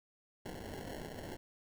white noise with sample-and-hold, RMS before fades -45 dBFS, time 0.45-1.37 s, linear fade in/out 10 ms, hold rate 1225 Hz, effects none

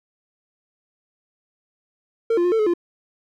triangle tone with pitch steps, 456.1 / 348 / 355.7 / 446.8 / 427 / 346.5 Hz, A#4 / F4 / F4 / A4 / G#4 / F4, -38 / -6 / +32 / +27 / +48 / -14 cents, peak -14 dBFS, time 2.3-2.738 s, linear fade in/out 5 ms, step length 73 ms, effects none

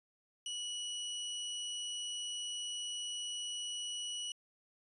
sawtooth tone, 2935 Hz, F#7, 15 cents flat, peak -35 dBFS, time 0.46-4.32 s, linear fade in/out 2 ms, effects resampled to 24000 Hz

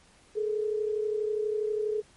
sine tone pair together, 423.1 / 455.4 Hz, G#4 / A#4, +32 / -40 cents, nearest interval minor second, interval 128 cents, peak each -27 / -34 dBFS, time 0.35-2.02 s, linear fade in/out 20 ms, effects pink hiss -59 dBFS RMS until 2.16 s + MP3 48 kbps

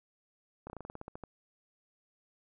slowing click train, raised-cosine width 1 ms, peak -29 dBFS, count 12, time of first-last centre 0.67-1.237 s, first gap 29 ms, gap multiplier 1.11, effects none

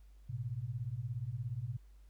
sine beating tone pair, 110 / 127 Hz, A2 / B2, 0 / +49 cents, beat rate 17 Hz, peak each -40 / -39 dBFS, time 0.29-1.77 s, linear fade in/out 10 ms, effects added 50 Hz sine -55 dBFS peak until 2.09 s + pink hiss -75 dBFS RMS until 2.09 s

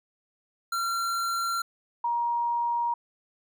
square / sine tone pair in turn, 1369 / 945.8 Hz, F6 / A#5, -35 / +25 cents, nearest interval tritone, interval 640 cents, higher first, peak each -27 / -24 dBFS, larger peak second, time 0.72-1.62 / 2.04-2.94 s, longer neither, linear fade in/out 5 ms, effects none

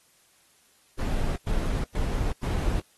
brown noise bursts, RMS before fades -26 dBFS, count 4, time 0.99-2.8 s, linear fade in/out 2 ms, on 370 ms, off 110 ms, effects white hiss -62 dBFS RMS until 2.97 s + AAC 32 kbps

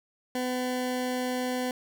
20% pulse tone, 251.9 Hz, B3, 34 cents sharp, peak -23 dBFS, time 0.35-1.71 s, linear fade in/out 2 ms, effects none

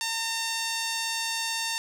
sawtooth tone with band-pass filter, 909 Hz, A#5, 44 cents flat, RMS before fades -30 dBFS, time 0.01-1.78 s, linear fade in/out 0 ms, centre 5500 Hz, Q 0.87, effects none

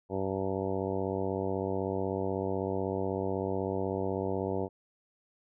harmonic tone with a mistuned harmonic, 96.1 Hz, G2, 34 cents flat, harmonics 1 / 2 / 3 / 4 / 5 / 6 / 7 / 8 / 9 / 10, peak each -38 / -38 / -38 / -35 / -36 / -40 / -40 / -47 / -43 / -48 dBFS, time 0.09-4.69 s, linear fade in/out 50 ms, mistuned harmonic 10, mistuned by -64 cents, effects none

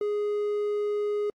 triangle tone, 415.3 Hz, G#4, in tune, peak -23 dBFS, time 0.01-1.3 s, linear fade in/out 2 ms, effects AAC 64 kbps

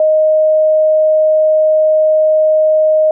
sine tone, 622.3 Hz, D#5, in tune, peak -7 dBFS, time 0-3.11 s, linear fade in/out 2 ms, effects none

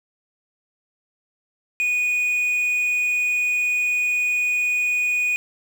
triangle tone with quantisation, 2469 Hz, D#7, 14 cents flat, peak -17 dBFS, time 1.8-5.36 s, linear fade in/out 0 ms, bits 7, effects none

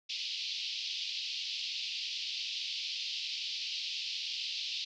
white band-pass noise, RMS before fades -38 dBFS, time 0.09-4.85 s, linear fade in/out 10 ms, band 2600 to 5000 Hz, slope 48 dB/octave, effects none

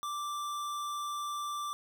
sine tone with hard clipping, 1174.7 Hz, D6, in tune, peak -36 dBFS, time 0.03-1.73 s, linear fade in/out 0 ms, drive 18 dB, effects none

